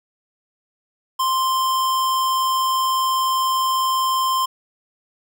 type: tone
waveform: square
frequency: 1046.5 Hz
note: C6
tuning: in tune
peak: -18 dBFS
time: 1.19-4.46 s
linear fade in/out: 10 ms
effects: none